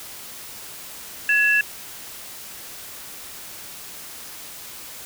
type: tone pair together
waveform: sine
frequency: 1685.1 / 2675 Hz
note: G#6 / E7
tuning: +25 / +25 cents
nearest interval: minor sixth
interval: 800 cents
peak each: -17 / -19 dBFS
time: 1.29-1.61 s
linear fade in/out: 2 ms
effects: white hiss -38 dBFS RMS until 5.05 s